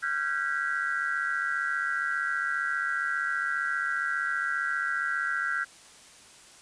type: tone cluster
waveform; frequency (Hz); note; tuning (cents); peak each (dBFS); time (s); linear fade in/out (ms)
sine; 1380 / 1527 / 1622 / 1946; F6 / G6 / G#6 / B6; -21 / -46 / -41 / -26; -31 / -31 / -32 / -37; 0.02-5.65; 20
effects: white hiss -52 dBFS RMS until 6.61 s + resampled to 22050 Hz